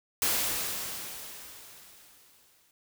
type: noise with exponential decay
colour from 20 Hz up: white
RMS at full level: -26 dBFS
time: 0.22-2.71 s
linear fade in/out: 1 ms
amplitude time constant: 540 ms
effects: none